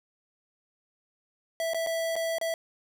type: tone with dropouts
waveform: square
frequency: 658 Hz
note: E5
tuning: 3 cents flat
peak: -28 dBFS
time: 1.6-2.54 s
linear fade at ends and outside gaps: 1 ms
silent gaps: 1.735-1.745 / 1.864-1.87 / 2.156-2.163 / 2.384-2.413 s
effects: none